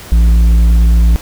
sine tone with tanh clipping, 56.8 Hz, A#1, 44 cents flat, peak -6 dBFS, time 0.12-1.16 s, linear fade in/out 0 ms, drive 7 dB, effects pink hiss -32 dBFS RMS until 1.21 s

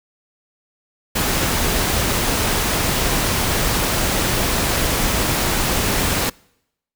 pink noise, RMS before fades -19 dBFS, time 1.15-6.3 s, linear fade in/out 10 ms, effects noise-tail reverb RT60 0.8 s tail -26 dB re dry

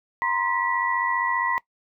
sine tone cluster, 943 / 1038 / 1949 Hz, A#5 / C6 / B6, +20 / -14 / -23 cents, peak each -26 dBFS, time 0.22-1.58 s, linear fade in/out 0 ms, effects noise-tail reverb RT60 0.1 s tail -20 dB re dry

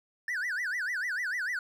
triangle tone with vibrato, 1700 Hz, G#6, 40 cents sharp, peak -28 dBFS, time 0.28-1.59 s, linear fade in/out 2 ms, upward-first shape sine, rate 6.7 Hz, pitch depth 280 cents each way, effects none

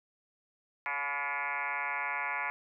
sine tone with frequency modulation, 1568 Hz, G6, in tune, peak -31 dBFS, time 0.86-2.5 s, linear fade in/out 0 ms, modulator 143 Hz, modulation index 5.5, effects none

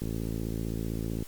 click train, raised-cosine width 3 ms, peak -20 dBFS, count 68, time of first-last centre 0.02-1.225 s, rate 55.6 Hz, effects white hiss -51 dBFS RMS until 1.27 s + Opus 48 kbps

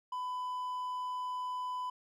triangle tone, 1001 Hz, B5, 23 cents sharp, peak -33 dBFS, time 0.12-1.9 s, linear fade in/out 5 ms, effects none

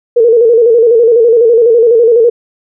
sine tone with vibrato, 463.4 Hz, A#4, 10 cents flat, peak -3 dBFS, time 0.16-2.3 s, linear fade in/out 10 ms, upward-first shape square, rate 12 Hz, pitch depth 64 cents each way, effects none

